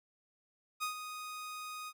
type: tone with ADSR envelope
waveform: sawtooth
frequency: 1244.5 Hz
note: D#6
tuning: in tune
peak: -29 dBFS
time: 0.8-1.93 s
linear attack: 29 ms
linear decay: 110 ms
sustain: -9 dB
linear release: 50 ms
effects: none